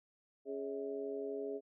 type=harmonic tone with a mistuned harmonic; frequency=138.6 Hz; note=C#3; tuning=in tune; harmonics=2 / 3 / 4 / 5; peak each=-46 / -39 / -49 / -48 dBFS; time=0.45-1.61 s; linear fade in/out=50 ms; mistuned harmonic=5; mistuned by=-120 cents; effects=none